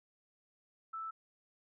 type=tone; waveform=sine; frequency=1318.5 Hz; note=E6; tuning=in tune; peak=-39 dBFS; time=0.93-1.11 s; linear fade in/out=10 ms; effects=none